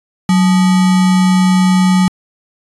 sine tone with sample-and-hold, 185 Hz, F#3, in tune, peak -7 dBFS, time 0.29-2.08 s, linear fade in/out 2 ms, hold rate 1050 Hz, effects resampled to 24000 Hz

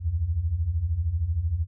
sine beating tone pair, 73.42 / 86.42 Hz, D2 / F2, 0 / -18 cents, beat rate 13 Hz, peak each -29 / -24 dBFS, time 0-1.67 s, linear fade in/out 50 ms, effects none

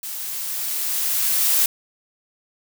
blue noise with level ramp, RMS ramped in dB -31 to -17 dBFS, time 0.03-1.66 s, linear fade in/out 2 ms, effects none

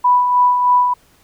sine tone with tremolo, 987.8 Hz, B5, in tune, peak -8 dBFS, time 0.04-0.94 s, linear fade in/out 10 ms, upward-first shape sine, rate 3.2 Hz, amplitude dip 45%, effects pink hiss -53 dBFS RMS until 1.23 s

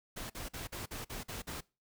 pink noise bursts, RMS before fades -42 dBFS, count 8, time 0.16-1.609 s, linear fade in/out 10 ms, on 140 ms, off 47 ms, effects noise-tail reverb RT60 0.3 s tail -23 dB re dry

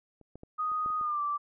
clicks, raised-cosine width 2 ms, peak -41 / -32 / -32 / -42 / -32 / -42 / -37 dBFS, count 7, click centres 0.213 / 0.356 / 0.434 / 0.717 / 0.861 / 0.903 / 1.012 s
sine tone with pitch glide, 1244.5 to 1167.9 Hz, D#6 to D6, 0 to -10 cents, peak -28 dBFS, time 0.58-1.38 s, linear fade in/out 20 ms, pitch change -110 cents, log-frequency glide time 0.99-1.21 s
effects none

